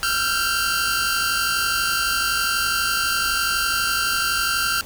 sawtooth tone cluster, 1340 / 1392 / 1561 / 4642 Hz, E6 / F6 / G6 / D8, +28 / -6 / -8 / -21 cents, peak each -25 / -19 / -22 / -24 dBFS, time 0.03-4.81 s, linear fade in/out 0 ms, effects added 50 Hz sine -42 dBFS peak until 4.85 s + pink hiss -40 dBFS RMS until 4.85 s

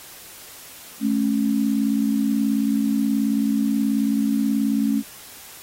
sine tone pair together, 216.7 / 275.3 Hz, A3 / C#4, -26 / -12 cents, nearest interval major third, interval 414 cents, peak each -20 / -21 dBFS, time 1-5.03 s, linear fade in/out 50 ms, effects white hiss -42 dBFS RMS until 5.62 s + AAC 48 kbps

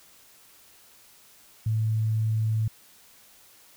sine tone, 110 Hz, A2, in tune, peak -22 dBFS, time 1.66-2.68 s, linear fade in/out 5 ms, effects white hiss -55 dBFS RMS until 3.76 s

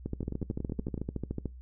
two click trains, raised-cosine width 3 ms, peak -20 / -22 dBFS, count 20 / 9, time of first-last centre 0.06-1.457 / 0.23-0.978 s, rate 13.6 / 10.7 Hz, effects noise-tail reverb RT60 0.2 s tail -22 dB re dry + added 62 Hz sine -44 dBFS peak until 1.61 s

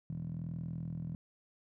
10% pulse tone with band-pass filter, 41.2 Hz, E1, in tune, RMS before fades -40 dBFS, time 0.1-1.15 s, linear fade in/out 0 ms, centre 150 Hz, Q 5.7, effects none

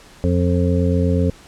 harmonic tone, 88.2 Hz, F2, 18 cents sharp, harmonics 1 / 2 / 3 / 5 / 6, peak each -17 / -20 / -22 / -24 / -25 dBFS, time 0.24-1.3 s, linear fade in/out 0 ms, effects pink hiss -45 dBFS RMS until 1.47 s + low-pass 9000 Hz 12 dB/octave

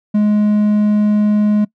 triangle tone, 209.6 Hz, G#3, 16 cents sharp, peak -8 dBFS, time 0.14-1.65 s, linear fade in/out 10 ms, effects noise-tail reverb RT60 0.1 s tail -22 dB re dry

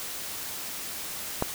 click, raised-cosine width 1 ms, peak -10 dBFS, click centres 1.424 s, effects white hiss -36 dBFS RMS until 1.54 s

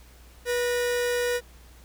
45% pulse tone pair together, 487.1 / 1843 Hz, B4 / A#6, -24 / -20 cents, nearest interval octave + major seventh, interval 2304 cents, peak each -24 / -34 dBFS, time 0.45-1.41 s, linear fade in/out 50 ms, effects added 60 Hz sine -49 dBFS peak until 1.84 s + pink hiss -55 dBFS RMS until 1.84 s

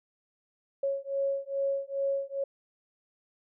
sine beating tone pair, 550 / 552.4 Hz, C#5 / C#5, -14 / -6 cents, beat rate 2.4 Hz, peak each -31 dBFS, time 0.83-2.44 s, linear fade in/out 5 ms, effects none

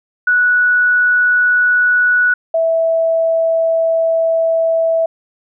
sine tone pair in turn, 1472 / 655.7 Hz, F#6 / E5, -9 / -9 cents, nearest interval octave + major second, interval 1400 cents, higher first, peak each -9 / -11 dBFS, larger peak first, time 0.27-2.34 / 2.54-5.06 s, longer second, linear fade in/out 5 ms, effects none

